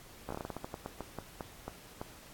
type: slowing click train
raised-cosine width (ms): 1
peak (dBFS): -24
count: 17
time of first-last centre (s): 0.29-2.015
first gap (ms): 15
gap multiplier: 1.23
effects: pink hiss -54 dBFS RMS until 2.33 s + AAC 64 kbps